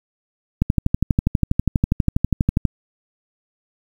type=click train; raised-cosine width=5 ms; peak=-3 dBFS; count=26; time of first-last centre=0.62-2.653 s; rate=12.3 Hz; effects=7-bit